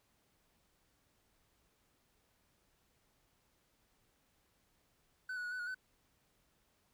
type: tone with pitch steps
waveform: triangle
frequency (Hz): 1510 / 1469 / 1457 / 1499 / 1444 / 1512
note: F#6 / F#6 / F#6 / F#6 / F#6 / F#6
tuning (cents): +35 / -13 / -27 / +22 / -43 / +37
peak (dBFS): -37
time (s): 5.29-5.746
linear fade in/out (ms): 5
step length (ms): 76
effects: pink hiss -75 dBFS RMS until 6.93 s